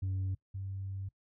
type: tone pair in turn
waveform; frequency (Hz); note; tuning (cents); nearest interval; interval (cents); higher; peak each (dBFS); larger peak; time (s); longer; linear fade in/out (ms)
sine; 95 / 96.72; F#2 / G2; +46 / -23; unison; 31; second; -29 / -36; first; 0.02-0.35 / 0.54-1.09; second; 10
effects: noise-tail reverb RT60 0.1 s tail -22 dB re dry + tanh soft clip ceiling -30 dBFS